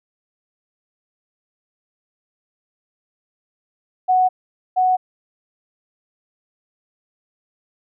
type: tone pair in turn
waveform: sine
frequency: 740 / 740 Hz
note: F#5 / F#5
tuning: 0 / 0 cents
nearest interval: unison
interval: 0 cents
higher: neither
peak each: -12 / -13 dBFS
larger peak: first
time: 4.08-4.29 / 4.76-4.97 s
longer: neither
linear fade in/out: 20 ms
effects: none